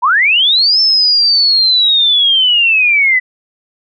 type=linear two-way sweep; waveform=sine; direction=up then down; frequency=901 to 5320 to 1974 Hz; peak=-7 dBFS; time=0.02-3.2 s; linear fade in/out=20 ms; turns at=0.8 s; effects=none